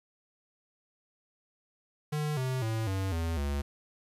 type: tone with pitch steps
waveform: square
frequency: 150.6 / 129.6 / 111.53 / 95.97 / 82.59 / 71.07 Hz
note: D3 / C3 / A2 / G2 / E2 / C#2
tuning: +44 / -16 / +24 / -36 / +4 / +44 cents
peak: -30 dBFS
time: 2.12-3.62 s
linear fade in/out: 10 ms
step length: 250 ms
effects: resampled to 32000 Hz + 10-bit